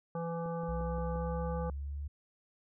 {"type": "harmonic tone", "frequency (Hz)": 167.7, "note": "E3", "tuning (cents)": 30, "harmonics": [1, 3, 5, 7, 9], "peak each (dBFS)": [-37, -38, -43, -46, -56], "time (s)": [0.15, 1.7], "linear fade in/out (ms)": 2}
{"type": "click train", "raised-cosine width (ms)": 2, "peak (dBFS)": -37, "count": 5, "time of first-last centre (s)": [0.46, 1.158], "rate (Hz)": 5.73}
{"type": "linear sweep", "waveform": "sine", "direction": "up", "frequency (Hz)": [61.74, 72.5], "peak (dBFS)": -36, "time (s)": [0.68, 2.08], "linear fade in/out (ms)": 10}
{"effects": []}